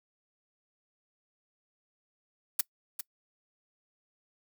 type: noise with echo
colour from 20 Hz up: blue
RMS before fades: -25 dBFS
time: 2.59-2.61 s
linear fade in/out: 5 ms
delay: 400 ms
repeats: 1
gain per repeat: -10 dB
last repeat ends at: 3.01 s
effects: noise-tail reverb RT60 0.1 s tail -23 dB re dry